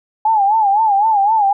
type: tone with vibrato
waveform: sine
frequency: 839 Hz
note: G#5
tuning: 17 cents sharp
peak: -10 dBFS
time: 0.25-1.53 s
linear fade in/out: 5 ms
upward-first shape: sine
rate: 3.9 Hz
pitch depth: 120 cents each way
effects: none